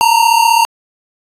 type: tone pair together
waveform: square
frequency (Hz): 904.4 / 940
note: A5 / A#5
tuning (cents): +47 / +14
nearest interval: minor second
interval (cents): 67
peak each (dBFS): -11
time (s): 0.01-0.65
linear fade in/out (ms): 0
effects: resampled to 32000 Hz